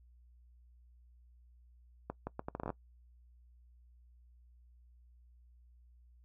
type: accelerating click train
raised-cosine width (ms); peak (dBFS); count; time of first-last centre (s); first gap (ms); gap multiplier
1; -24; 11; 2.1-2.703; 170; 0.73
effects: noise-tail reverb RT60 0.1 s tail -21 dB re dry + added 60 Hz sine -59 dBFS peak until 6.24 s